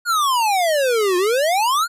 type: exponential two-way sweep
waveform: square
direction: down then up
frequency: 1465 to 349.9 to 1465 Hz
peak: -16 dBFS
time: 0.05-1.88 s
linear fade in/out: 50 ms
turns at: 1.17 s
effects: resampled to 32000 Hz